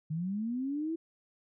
sine linear sweep, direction up, 150.1 to 334 Hz, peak -31 dBFS, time 0.1-0.96 s, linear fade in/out 10 ms, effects none

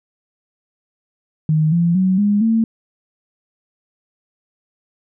sine tone with pitch steps, 155.56 / 170.62 / 187.14 / 205.3 / 225.1 Hz, D#3 / F3 / F#3 / G#3 / A3, 0 / -40 / +20 / -20 / +40 cents, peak -12 dBFS, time 1.49-2.64 s, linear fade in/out 2 ms, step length 230 ms, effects none

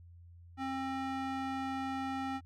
square tone with band-pass filter, 266.6 Hz, C4, 33 cents sharp, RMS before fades -37 dBFS, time 0.57-2.41 s, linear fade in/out 50 ms, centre 960 Hz, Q 0.71, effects added 86 Hz sine -52 dBFS peak until 2.45 s

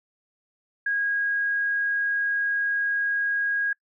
sine tone, 1640 Hz, G#6, 22 cents flat, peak -22 dBFS, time 0.86-3.73 s, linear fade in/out 5 ms, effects noise-tail reverb RT60 0.1 s tail -25 dB re dry

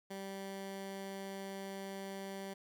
15% pulse tone, 194.8 Hz, G3, 11 cents flat, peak -36 dBFS, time 0.1-2.54 s, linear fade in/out 10 ms, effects 13-bit

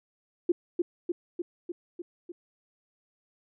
sine tone with echo, 349.2 Hz, F4, in tune, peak -19 dBFS, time 0.49-0.52 s, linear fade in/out 5 ms, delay 300 ms, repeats 6, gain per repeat -3 dB, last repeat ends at 2.32 s, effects none

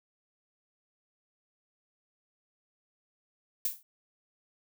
violet noise with exponential decay, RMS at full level -26 dBFS, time 3.65-3.83 s, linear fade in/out 2 ms, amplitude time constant 38 ms, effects none

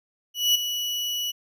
35% pulse tone with ADSR envelope, 2941 Hz, F#7, 11 cents flat, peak -14 dBFS, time 0.34-1.32 s, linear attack 210 ms, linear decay 9 ms, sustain -10 dB, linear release 19 ms, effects none

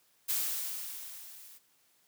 blue noise with level ramp, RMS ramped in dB -30 to -54 dBFS, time 0.28-1.59 s, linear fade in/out 20 ms, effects white hiss -69 dBFS RMS until 2.07 s + high-pass 80 Hz 12 dB/octave

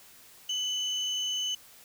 sine tone pair together, 2990 / 6336 Hz, F#7 / G8, +17 / +18 cents, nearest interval octave + minor second, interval 1301 cents, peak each -29 / -37 dBFS, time 0.49-1.55 s, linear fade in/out 5 ms, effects white hiss -54 dBFS RMS until 1.84 s

